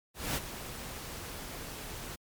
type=noise with ADSR envelope; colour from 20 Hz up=pink; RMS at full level=-31 dBFS; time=0.14-2.16 s; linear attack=220 ms; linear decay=33 ms; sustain=-11 dB; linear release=12 ms; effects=MP3 96 kbps